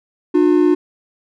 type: tone pair together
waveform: triangle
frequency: 300 / 358.7 Hz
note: D4 / F4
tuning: +37 / +46 cents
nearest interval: minor third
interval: 309 cents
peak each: -11 dBFS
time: 0.34-0.75 s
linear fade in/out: 10 ms
effects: none